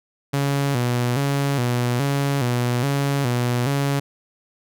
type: tone with vibrato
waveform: sawtooth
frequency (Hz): 130.81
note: C3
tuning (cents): 0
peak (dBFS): -15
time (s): 0.33-4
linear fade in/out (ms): 10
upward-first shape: square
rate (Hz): 1.2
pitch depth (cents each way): 120
effects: none